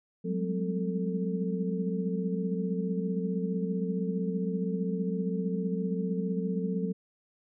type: tone cluster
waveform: sine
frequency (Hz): 182.1 / 197.4 / 208.3 / 255.8 / 445.1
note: F#3 / G3 / G#3 / C4 / A4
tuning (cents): -27 / +12 / +5 / -39 / +20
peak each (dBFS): -30 / -36 / -39 / -39 / -35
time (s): 0.24-6.93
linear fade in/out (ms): 20
effects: none

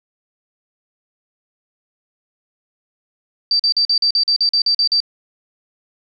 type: tone bursts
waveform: sine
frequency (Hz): 4656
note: D8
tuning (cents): -16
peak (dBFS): -12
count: 12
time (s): 3.51-5.003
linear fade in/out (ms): 2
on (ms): 85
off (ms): 43
effects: none

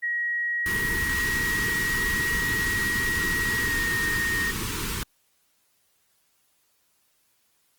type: tone with pitch glide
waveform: sine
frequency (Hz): 1900 to 1856.6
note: A#6 to A#6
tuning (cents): +33 to -7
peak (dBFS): -24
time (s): 0.02-4.52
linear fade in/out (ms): 20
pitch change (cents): -40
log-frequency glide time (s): 3.62-3.76
type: band-stop noise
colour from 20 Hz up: pink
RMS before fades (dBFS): -30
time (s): 0.66-5.03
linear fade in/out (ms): 0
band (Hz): 470 to 900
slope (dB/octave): 96
effects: white hiss -68 dBFS RMS until 7.78 s + Opus 24 kbps

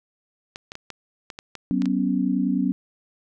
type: clicks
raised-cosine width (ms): 0.2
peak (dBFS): -18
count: 9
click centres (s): 0.559 / 0.719 / 0.754 / 0.903 / 1.302 / 1.389 / 1.553 / 1.82 / 1.857
type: chord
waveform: sine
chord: F# suspended fourth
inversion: none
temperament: equal with one note detuned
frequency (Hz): 188.99 / 246.9 / 277.2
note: F#3 / B3 / C#4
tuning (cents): +37 / 0 / 0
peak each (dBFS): -24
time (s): 1.71-2.72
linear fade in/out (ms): 0
effects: none

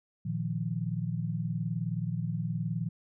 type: chord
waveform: sine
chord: Bb suspended fourth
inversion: none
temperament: equal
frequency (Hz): 116.54 / 155.56 / 174.61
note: Bb2 / Eb3 / F3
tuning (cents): 0 / 0 / 0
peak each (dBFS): -34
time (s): 0.25-2.89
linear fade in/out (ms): 10
effects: none

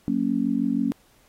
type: chord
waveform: sine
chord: F# major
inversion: none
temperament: just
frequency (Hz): 185 / 231.2 / 277.5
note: F#3 / A#3 / C#4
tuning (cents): 0 / -14 / +2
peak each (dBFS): -29 / -24 / -24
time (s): 0.08-0.92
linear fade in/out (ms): 0
effects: pink hiss -60 dBFS RMS until 1.28 s + AAC 48 kbps

